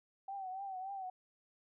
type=tone with vibrato; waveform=sine; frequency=767 Hz; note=G5; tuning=38 cents flat; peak=-40 dBFS; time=0.28-1.1 s; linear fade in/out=5 ms; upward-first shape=triangle; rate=3.5 Hz; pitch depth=79 cents each way; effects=none